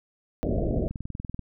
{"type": "low-pass noise", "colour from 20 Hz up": "pink", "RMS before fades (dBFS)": -26, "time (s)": [0.43, 0.88], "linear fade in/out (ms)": 0, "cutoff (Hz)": 680, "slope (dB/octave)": 96}
{"type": "click train", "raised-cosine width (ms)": 5, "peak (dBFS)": -21, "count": 17, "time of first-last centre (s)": [0.62, 1.393], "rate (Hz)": 20.7}
{"effects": []}